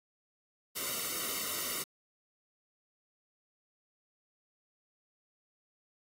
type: noise with comb filter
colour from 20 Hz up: white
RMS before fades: -36 dBFS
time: 0.75-1.84 s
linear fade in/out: 20 ms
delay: 1.2 ms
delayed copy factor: -0.85
effects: AAC 48 kbps